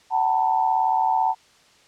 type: tone cluster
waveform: sine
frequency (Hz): 754 / 888 / 966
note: F#5 / A5 / B5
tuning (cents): +32 / +16 / -39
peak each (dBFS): -22 / -20 / -28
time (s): 0.1-1.35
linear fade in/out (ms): 50
effects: white hiss -55 dBFS RMS until 1.87 s + low-pass 6000 Hz 12 dB/octave